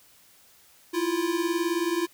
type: beating tone pair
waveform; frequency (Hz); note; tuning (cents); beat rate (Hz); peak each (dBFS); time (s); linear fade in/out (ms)
square; 328.6 / 347.6; E4 / F4; -5 / -8; 19; -29 / -27; 0.93-2.07; 20
effects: white hiss -57 dBFS RMS until 2.13 s